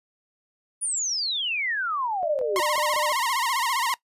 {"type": "exponential sweep", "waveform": "sine", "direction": "down", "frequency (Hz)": [9956, 349.2], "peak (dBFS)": -24, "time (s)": [0.81, 2.61], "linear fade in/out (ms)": 20}
{"type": "tone bursts", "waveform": "sine", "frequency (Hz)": 601, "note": "D5", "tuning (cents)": 40, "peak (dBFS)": -27, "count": 5, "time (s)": [2.23, 3.122], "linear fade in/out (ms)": 0, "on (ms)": 160, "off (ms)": 23}
{"type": "tone with vibrato", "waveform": "sawtooth", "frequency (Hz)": 1000, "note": "B5", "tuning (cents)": 21, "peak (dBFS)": -19, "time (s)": [2.56, 3.94], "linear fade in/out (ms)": 0, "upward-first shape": "sine", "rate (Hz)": 15, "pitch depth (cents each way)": 160}
{"effects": ["noise-tail reverb RT60 0.1 s tail -20 dB re dry", "resampled to 32000 Hz"]}